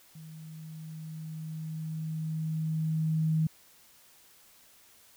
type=tone with level ramp; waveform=sine; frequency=158.3 Hz; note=D#3; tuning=30 cents sharp; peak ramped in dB=-44 to -23 dBFS; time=0.15-3.47 s; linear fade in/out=5 ms; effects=white hiss -59 dBFS RMS until 5.16 s